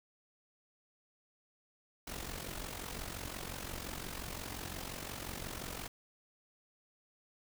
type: noise with amplitude modulation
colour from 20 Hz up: pink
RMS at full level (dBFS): -40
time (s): 2.07-5.88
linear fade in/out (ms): 5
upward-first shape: sine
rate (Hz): 45.7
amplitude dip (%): 70
effects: none